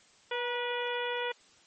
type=harmonic tone with a mistuned harmonic; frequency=487 Hz; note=B4; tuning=24 cents flat; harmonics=1 / 2 / 3 / 4 / 5 / 6 / 7; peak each=-34 / -37 / -39 / -40 / -41 / -42 / -42 dBFS; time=0.31-1.32 s; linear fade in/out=5 ms; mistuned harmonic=2; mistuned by=-31 cents; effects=white hiss -61 dBFS RMS until 1.66 s + MP3 32 kbps